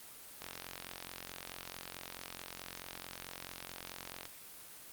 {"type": "click train", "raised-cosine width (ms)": 0.2, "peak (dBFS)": -25, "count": 172, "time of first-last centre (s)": [0.42, 4.254], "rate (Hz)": 44.6, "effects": ["white hiss -52 dBFS RMS until 4.92 s", "Opus 24 kbps"]}